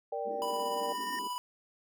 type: chord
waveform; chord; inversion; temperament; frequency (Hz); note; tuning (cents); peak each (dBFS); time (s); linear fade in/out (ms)
sine; G minor; first; equal; 466.2 / 587.3 / 784; Bb4 / D5 / G5; 0 / 0 / 0; -37; 0.12-0.93; 5
type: band-pass noise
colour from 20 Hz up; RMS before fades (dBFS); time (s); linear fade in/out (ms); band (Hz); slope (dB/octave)
pink; -47; 0.25-1.28; 10; 200 to 460; 96
type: tone with exponential growth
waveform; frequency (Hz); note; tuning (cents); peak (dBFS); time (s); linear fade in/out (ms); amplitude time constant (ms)
square; 1833; A#6; -30; -37; 0.31-1.19; 2; 190
type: tone with tremolo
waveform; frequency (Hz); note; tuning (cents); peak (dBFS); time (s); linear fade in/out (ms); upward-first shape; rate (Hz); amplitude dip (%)
square; 987.8; B5; 0; -34; 0.42-1.38; 0; square; 17; 25
effects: none